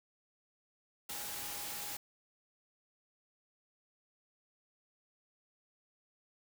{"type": "tone in noise", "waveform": "sine", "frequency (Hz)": 822, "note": "G#5", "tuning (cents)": -18, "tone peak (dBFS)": -53, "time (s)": [1.09, 1.97], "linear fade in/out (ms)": 5, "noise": "white", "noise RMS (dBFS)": -42, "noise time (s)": [1.09, 1.97], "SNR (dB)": -14, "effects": []}